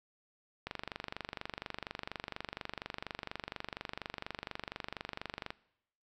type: click train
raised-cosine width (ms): 0.3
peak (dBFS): -22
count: 118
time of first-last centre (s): 0.67-5.505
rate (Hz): 24.2
effects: noise-tail reverb RT60 0.8 s tail -21 dB re dry